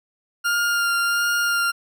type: tone with vibrato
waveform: 40% pulse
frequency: 1403 Hz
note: F6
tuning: 8 cents sharp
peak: -18 dBFS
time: 0.44-1.72 s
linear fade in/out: 20 ms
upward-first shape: sine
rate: 1.4 Hz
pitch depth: 13 cents each way
effects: none